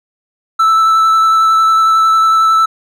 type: tone with vibrato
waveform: triangle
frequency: 1318.5 Hz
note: E6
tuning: in tune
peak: -5 dBFS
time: 0.59-2.66 s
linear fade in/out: 10 ms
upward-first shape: sine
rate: 11 Hz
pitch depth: 11 cents each way
effects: none